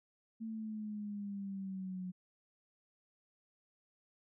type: exponential sweep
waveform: sine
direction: down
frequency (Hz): 224.8 to 181.6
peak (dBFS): -39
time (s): 0.4-2.12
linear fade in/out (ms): 20
effects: none